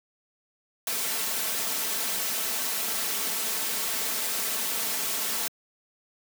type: noise with comb filter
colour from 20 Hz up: white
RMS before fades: -29 dBFS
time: 0.87-5.48 s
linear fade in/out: 2 ms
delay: 4.5 ms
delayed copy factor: +0.5
effects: high-pass 200 Hz 12 dB/octave